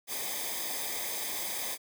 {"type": "noise with comb filter", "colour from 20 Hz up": "white", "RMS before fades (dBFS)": -35, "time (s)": [0.07, 1.78], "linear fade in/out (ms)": 50, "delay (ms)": 0.71, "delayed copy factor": -0.75, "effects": []}